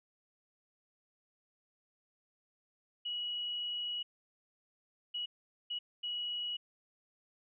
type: tone bursts at uneven times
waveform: sine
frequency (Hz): 2918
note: F#7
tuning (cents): -25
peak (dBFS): -35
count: 4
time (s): 3.05-4.03 / 5.14-5.26 / 5.7-5.79 / 6.03-6.57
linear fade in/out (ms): 10
effects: none